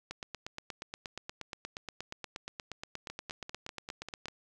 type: two click trains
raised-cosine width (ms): 0.2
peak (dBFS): -24 / -22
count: 7 / 36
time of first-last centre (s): 3.1-4.283 / 0.11-4.257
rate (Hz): 5.07 / 8.44
effects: none